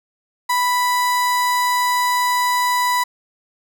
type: tone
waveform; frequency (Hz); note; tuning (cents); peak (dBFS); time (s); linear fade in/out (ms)
35% pulse; 987.8; B5; 0; -14; 0.49-3.04; 10
effects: none